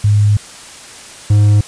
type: tone pair in turn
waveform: sine / triangle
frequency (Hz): 103.83 / 103.83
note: G#2 / G#2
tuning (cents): 0 / 0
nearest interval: unison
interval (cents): 0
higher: neither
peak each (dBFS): -7 / -4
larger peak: second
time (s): 0.04-0.37 / 1.3-1.61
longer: first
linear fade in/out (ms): 5
effects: white hiss -34 dBFS RMS until 1.67 s + resampled to 22050 Hz